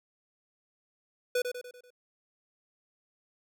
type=tone with echo; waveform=square; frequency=493.9 Hz; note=B4; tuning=in tune; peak=-26 dBFS; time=1.35-1.42 s; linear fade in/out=5 ms; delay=97 ms; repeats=5; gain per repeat=-6 dB; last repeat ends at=1.905 s; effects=none

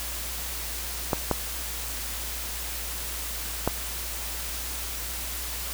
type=clicks; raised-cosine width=1 ms; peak=-8 dBFS; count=3; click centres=1.132 / 1.313 / 3.676 s; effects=added 58 Hz sine -37 dBFS peak until 5.73 s + white hiss -34 dBFS RMS until 5.73 s

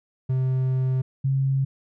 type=tone pair in turn; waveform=triangle / sine; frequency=130 / 135.19 Hz; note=C3 / C#3; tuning=-11 / -43 cents; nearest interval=minor second; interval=68 cents; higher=second; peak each=-18 / -19 dBFS; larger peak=first; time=0.29-1.02 / 1.24-1.65 s; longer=first; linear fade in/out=10 ms; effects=none

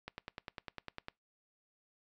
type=click train; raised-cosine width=0.3 ms; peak=-26 dBFS; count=11; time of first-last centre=0.08-1.084 s; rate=9.96 Hz; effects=noise-tail reverb RT60 0.2 s tail -24 dB re dry

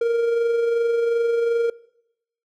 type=tone with amplitude modulation; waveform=triangle; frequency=466.2 Hz; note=A#4; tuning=in tune; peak=-14 dBFS; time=0.01-1.7 s; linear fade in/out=5 ms; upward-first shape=sine; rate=22.7 Hz; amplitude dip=35%; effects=noise-tail reverb RT60 0.8 s tail -22 dB re dry

